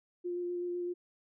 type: tone with vibrato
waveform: sine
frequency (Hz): 352.6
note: F4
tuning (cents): +17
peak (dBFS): -33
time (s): 0.24-0.94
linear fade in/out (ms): 20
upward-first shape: square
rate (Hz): 7.9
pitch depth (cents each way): 9
effects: none